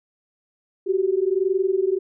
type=tone pair together; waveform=sine; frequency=370 / 391.4 Hz; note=F#4 / G4; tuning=0 / -3 cents; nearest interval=minor second; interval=97 cents; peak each=-21 dBFS; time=0.86-1.99 s; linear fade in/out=20 ms; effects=none